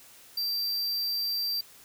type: tone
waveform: square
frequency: 4699 Hz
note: D8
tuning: in tune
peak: -28 dBFS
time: 0.37-1.61 s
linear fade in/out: 5 ms
effects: white hiss -53 dBFS RMS until 1.84 s